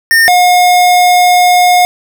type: tone pair in turn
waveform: square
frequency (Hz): 1822 / 718.5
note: A#6 / F5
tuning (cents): -40 / +49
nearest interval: octave + major third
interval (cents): 1611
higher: first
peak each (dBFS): -5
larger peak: neither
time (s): 0.11-0.28 / 0.28-1.85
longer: second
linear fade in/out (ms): 0
effects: none